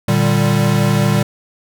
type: chord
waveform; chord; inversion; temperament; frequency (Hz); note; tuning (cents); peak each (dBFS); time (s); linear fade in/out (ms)
square; G minor; first; equal with one note detuned; 116.54 / 149.14 / 196; Bb2 / D3 / G3; 0 / +27 / 0; -17; 0.08-1.23; 5
effects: none

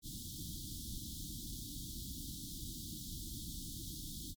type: band-stop noise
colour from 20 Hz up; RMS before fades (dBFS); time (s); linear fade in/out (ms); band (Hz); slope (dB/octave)
pink; -45; 0.02-4.35; 50; 330 to 3300; 96
effects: MP3 96 kbps

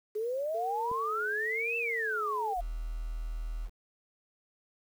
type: exponential two-way sweep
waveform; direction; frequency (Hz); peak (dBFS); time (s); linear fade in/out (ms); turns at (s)
sine; up then down; 415.3 to 2689 to 683; -30; 0.15-2.61; 10; 1.77
type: tone with vibrato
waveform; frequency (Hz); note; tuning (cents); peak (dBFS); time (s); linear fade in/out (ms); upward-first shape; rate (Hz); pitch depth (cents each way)
sine; 444.9; A4; +19; -36; 0.54-2.54; 10; sine; 1; 85
type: click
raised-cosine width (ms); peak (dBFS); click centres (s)
3; -32; 0.915
type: tone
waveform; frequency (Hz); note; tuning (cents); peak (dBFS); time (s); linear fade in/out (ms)
sine; 39.98; D#1; +48; -33; 2.56-3.7; 50
effects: 9-bit

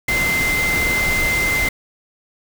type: tone in noise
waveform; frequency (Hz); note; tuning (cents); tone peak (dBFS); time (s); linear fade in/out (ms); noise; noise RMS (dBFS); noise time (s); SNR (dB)
sine; 2076; C7; -14; -17; 0.08-1.69; 5; pink; -23; 0.08-1.69; +3
effects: none

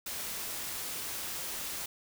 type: noise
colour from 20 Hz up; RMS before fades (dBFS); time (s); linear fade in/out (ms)
white; -38; 0.06-1.86; 5
effects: none

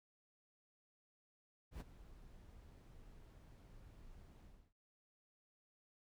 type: noise with ADSR envelope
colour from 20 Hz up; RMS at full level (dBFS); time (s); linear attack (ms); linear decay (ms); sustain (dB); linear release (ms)
brown; -44; 1.71-4.73; 94; 23; -15; 290
effects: none

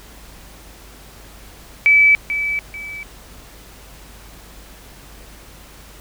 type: tone with echo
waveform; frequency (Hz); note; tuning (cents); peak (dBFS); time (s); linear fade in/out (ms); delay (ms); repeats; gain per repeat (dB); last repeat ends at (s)
sine; 2302; D7; -35; -8; 1.86-2.15; 0; 440; 2; -10; 3.03
effects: added 50 Hz sine -43 dBFS peak until 6 s + pink hiss -43 dBFS RMS until 6 s

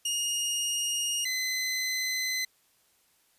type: tone pair in turn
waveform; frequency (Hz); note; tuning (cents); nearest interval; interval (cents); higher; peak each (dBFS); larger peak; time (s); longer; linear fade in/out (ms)
20% pulse; 2853 / 2034; F7 / C7; +36 / -50; tritone; 586; first; -23; neither; 0.05-1.25 / 1.25-2.45; neither; 5
effects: white hiss -67 dBFS RMS until 3.38 s + resampled to 32000 Hz

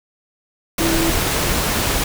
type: tone in noise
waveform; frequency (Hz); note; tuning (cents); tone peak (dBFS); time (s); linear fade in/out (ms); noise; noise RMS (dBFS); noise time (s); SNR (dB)
sine; 330; E4; +2; -18; 0.8-1.1; 5; pink; -19; 0.78-2.04; -2
effects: none

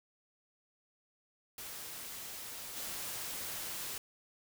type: noise with level steps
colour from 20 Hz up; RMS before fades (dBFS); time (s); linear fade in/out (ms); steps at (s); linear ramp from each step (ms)
white; -45 / -41; 1.58-3.98; 2; 2.76; 10
effects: none

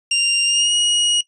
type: tone with pitch glide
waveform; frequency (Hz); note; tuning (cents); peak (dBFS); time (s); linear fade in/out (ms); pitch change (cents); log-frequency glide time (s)
sawtooth; 2788 to 2891; F7 to F#7; -4 to -41; -11; 0.11-1.21; 5; +63; 0.45-0.74
effects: noise-tail reverb RT60 0.1 s tail -17 dB re dry + resampled to 22050 Hz

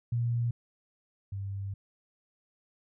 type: tone pair in turn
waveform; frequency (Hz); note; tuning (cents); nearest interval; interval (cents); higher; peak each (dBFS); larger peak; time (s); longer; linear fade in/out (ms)
sine; 118.6 / 98.52; A#2 / G2; +30 / +9; minor third; 321; first; -26 / -33; first; 0.12-0.51 / 1.32-1.74; second; 5
effects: none

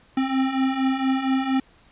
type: beating tone pair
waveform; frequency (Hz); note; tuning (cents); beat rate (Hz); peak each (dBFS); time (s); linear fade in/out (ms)
square; 261.6 / 265.9; C4 / C4; 0 / +28; 4.3; -27 / -22; 0.17-1.6; 5
effects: pink hiss -56 dBFS RMS until 1.91 s + resampled to 8000 Hz

